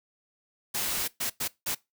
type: noise bursts at uneven times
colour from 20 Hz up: white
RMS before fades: -30 dBFS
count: 4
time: 0.74-1.08 / 1.2-1.3 / 1.4-1.48 / 1.66-1.75 s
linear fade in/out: 10 ms
effects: noise-tail reverb RT60 0.2 s tail -21 dB re dry